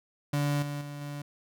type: tone with level steps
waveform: 35% pulse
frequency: 144.8 Hz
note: D3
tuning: 24 cents flat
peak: -24 / -31 / -36 / -34 dBFS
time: 0.33-1.22 s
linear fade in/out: 5 ms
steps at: 0.62 / 0.81 / 1.01 s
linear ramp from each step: 5 ms
effects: none